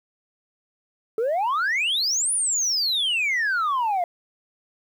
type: exponential two-way sweep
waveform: sine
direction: up then down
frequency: 426.2 to 10000 to 678 Hz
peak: -18 dBFS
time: 1.18-4.04 s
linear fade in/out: 2 ms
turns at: 2.33 s
effects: tanh soft clip ceiling -19 dBFS + 9-bit